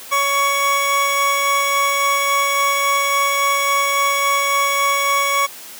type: tone pair together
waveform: 25% pulse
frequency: 561.3 / 1119 Hz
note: C#5 / C#6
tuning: +22 / +16 cents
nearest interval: octave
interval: 1194 cents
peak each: -20 / -12 dBFS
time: 0.11-5.47 s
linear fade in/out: 20 ms
effects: white hiss -36 dBFS RMS until 5.79 s + high-pass 200 Hz 12 dB/octave